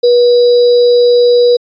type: tone with sample-and-hold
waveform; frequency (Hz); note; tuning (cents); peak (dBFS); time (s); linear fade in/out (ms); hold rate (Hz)
sine; 484.3; B4; -34; -4; 0.03-1.57; 10; 4410
effects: resampled to 16000 Hz